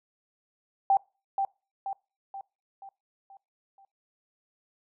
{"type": "tone with echo", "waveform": "sine", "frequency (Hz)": 784, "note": "G5", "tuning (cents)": 0, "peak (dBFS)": -18, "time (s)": [0.9, 0.97], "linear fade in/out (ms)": 2, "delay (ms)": 480, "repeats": 6, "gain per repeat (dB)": -6, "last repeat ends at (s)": 3.85, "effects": ["noise-tail reverb RT60 0.3 s tail -24 dB re dry"]}